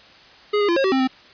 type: tone with pitch steps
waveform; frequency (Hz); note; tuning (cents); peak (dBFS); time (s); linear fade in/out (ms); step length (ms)
square; 416 / 410 / 342.1 / 541 / 381.6 / 264.6 / 260.1; G#4 / G#4 / F4 / C#5 / G4 / C4 / C4; +3 / -22 / -36 / -42 / -47 / +20 / -10; -17; 0.53-1.076; 10; 78
effects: white hiss -47 dBFS RMS until 1.33 s + resampled to 11025 Hz